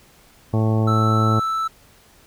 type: harmonic tone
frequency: 110 Hz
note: A2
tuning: in tune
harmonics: 1 / 2 / 3 / 4 / 5 / 6 / 7 / 8 / 10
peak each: -17 / -23 / -27 / -29 / -31 / -33 / -34 / -35 / -37 dBFS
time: 0.53-1.4 s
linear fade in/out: 10 ms
type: tone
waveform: triangle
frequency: 1318.5 Hz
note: E6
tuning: in tune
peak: -18 dBFS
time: 0.87-1.68 s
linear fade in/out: 10 ms
effects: pink hiss -52 dBFS RMS until 2.26 s